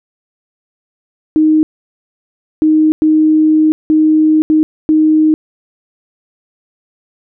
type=tone bursts at uneven times; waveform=sine; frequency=311.1 Hz; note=D#4; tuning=in tune; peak=-6 dBFS; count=6; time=1.36-1.63 / 2.62-2.92 / 3.02-3.72 / 3.9-4.42 / 4.5-4.63 / 4.89-5.34 s; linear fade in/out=0 ms; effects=none